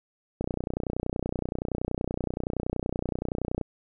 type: click train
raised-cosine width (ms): 2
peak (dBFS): -15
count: 99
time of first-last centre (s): 0.41-3.613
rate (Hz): 30.6
effects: none